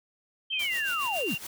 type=tone with pitch glide; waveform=sine; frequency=3136 to 2778 Hz; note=G7 to F7; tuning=0 to -10 cents; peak=-30 dBFS; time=0.5-1.38 s; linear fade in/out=10 ms; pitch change=-210 cents; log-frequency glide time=0.63-0.7 s
type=linear sweep; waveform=sine; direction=down; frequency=2637 to 130.4 Hz; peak=-29 dBFS; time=0.52-1.35 s; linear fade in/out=10 ms
type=noise with tremolo; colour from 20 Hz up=white; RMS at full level=-38 dBFS; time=0.59-1.47 s; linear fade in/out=5 ms; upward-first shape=sine; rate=7.2 Hz; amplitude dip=70%
effects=none